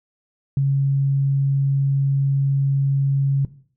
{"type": "tone", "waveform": "sine", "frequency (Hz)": 137.9, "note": "C#3", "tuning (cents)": -9, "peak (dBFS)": -15, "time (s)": [0.57, 3.45], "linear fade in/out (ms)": 2, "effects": ["noise-tail reverb RT60 0.5 s tail -17 dB re dry"]}